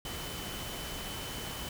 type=tone in noise; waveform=sine; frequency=3031 Hz; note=F#7; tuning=41 cents sharp; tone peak=-45 dBFS; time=0.05-1.69 s; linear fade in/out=2 ms; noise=pink; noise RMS=-40 dBFS; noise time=0.05-1.69 s; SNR=-8 dB; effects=none